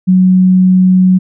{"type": "tone", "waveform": "sine", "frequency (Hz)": 185, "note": "F#3", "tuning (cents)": 0, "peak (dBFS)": -4, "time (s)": [0.07, 1.19], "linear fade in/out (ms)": 20, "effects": []}